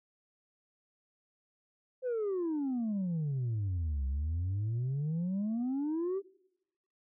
sine exponential two-way sweep, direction down then up, 523 to 65.41 to 402 Hz, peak -28 dBFS, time 2.02-6.22 s, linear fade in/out 50 ms, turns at 4.06 s, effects noise-tail reverb RT60 0.9 s tail -25 dB re dry + tanh soft clip ceiling -29 dBFS

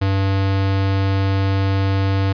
square tone, 97.2 Hz, G2, 14 cents flat, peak -16 dBFS, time 0.01-2.33 s, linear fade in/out 10 ms, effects resampled to 11025 Hz

